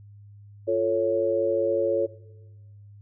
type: chord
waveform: sine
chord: F augmented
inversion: none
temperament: equal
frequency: 349.2 / 440 / 554.4 Hz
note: F4 / A4 / C#5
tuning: 0 / 0 / 0 cents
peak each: -27 / -26 / -23 dBFS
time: 0.67-2.07 s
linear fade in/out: 20 ms
effects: noise-tail reverb RT60 1.0 s tail -17 dB re dry + added 102 Hz sine -45 dBFS peak until 3.01 s